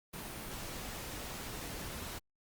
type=noise; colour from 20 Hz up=pink; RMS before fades=-43 dBFS; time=0.13-2.19 s; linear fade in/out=10 ms; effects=Opus 32 kbps